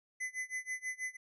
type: tone with tremolo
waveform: square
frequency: 2025 Hz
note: B6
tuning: 43 cents sharp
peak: -35 dBFS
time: 0.2-1.17 s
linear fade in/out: 10 ms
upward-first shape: sine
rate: 6.2 Hz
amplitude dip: 95%
effects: resampled to 24000 Hz